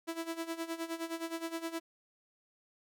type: tone with tremolo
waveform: sawtooth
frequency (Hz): 330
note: E4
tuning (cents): +2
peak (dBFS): -30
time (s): 0.07-1.8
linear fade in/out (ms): 20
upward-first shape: sine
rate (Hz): 9.6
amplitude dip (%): 80
effects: none